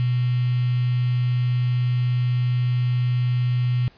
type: tone with quantisation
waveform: sine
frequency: 123.47 Hz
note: B2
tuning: in tune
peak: -18 dBFS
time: 0-3.88 s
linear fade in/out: 0 ms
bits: 6
effects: pink hiss -54 dBFS RMS until 3.97 s + resampled to 11025 Hz